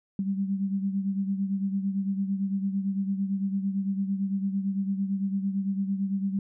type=beating tone pair; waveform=sine; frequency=194.4 / 203.3 Hz; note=G3 / G#3; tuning=-14 / -37 cents; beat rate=8.9 Hz; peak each=-26 / -33 dBFS; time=0.19-6.39 s; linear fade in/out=2 ms; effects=none